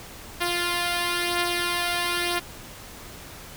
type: beating tone pair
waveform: 5% pulse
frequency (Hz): 349.2 / 350.2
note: F4 / F4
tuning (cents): 0 / +5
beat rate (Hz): 1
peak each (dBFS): -13 / -19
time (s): 0.4-2.4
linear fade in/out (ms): 20
effects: pink hiss -42 dBFS RMS until 3.56 s